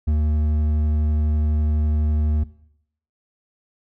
triangle tone with hard clipping, 76 Hz, D#2, 40 cents flat, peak -18 dBFS, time 0.07-2.44 s, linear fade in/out 10 ms, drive 10 dB, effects noise-tail reverb RT60 0.7 s tail -18 dB re dry

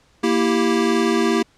square chord, E diminished, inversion second, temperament equal, 233.1 / 329.6 / 392 Hz, Bb3 / E4 / G4, 0 / 0 / 0 cents, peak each -21 dBFS, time 0.23-1.43 s, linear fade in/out 10 ms, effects pink hiss -57 dBFS RMS until 1.57 s + low-pass 7000 Hz 12 dB/octave

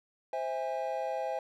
triangle chord, C augmented, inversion none, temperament just, 523.3 / 654.1 / 817.6 Hz, C5 / E5 / G#5, 0 / -14 / -27 cents, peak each -34 dBFS, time 0.33-1.39 s, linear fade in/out 2 ms, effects none

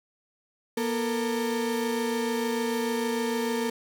35% pulse tone pair together, 238.6 / 450.5 Hz, A#3 / A4, +41 / +41 cents, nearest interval major seventh, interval 1100 cents, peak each -27 dBFS, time 0.77-3.7 s, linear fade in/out 5 ms, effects none

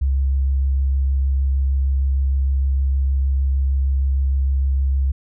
sine tone with vibrato, 67.5 Hz, C#2, 45 cents flat, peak -15 dBFS, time 0.01-5.12 s, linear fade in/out 10 ms, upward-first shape sine, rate 6.5 Hz, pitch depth 12 cents each way, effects none

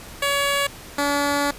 10% pulse tone pair in turn, 564 / 286.1 Hz, C#5 / D4, +30 / -45 cents, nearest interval octave, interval 1175 cents, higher first, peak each -11 dBFS, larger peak neither, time 0.22-0.67 / 0.98-1.51 s, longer second, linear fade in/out 5 ms, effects pink hiss -40 dBFS RMS until 1.58 s + resampled to 32000 Hz

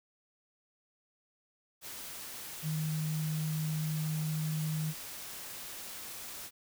sine tone in noise, 155.56 Hz, D#3, in tune, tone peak -31 dBFS, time 2.62-4.94 s, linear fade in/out 50 ms, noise white, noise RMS -44 dBFS, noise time 1.81-6.51 s, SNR +10 dB, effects none

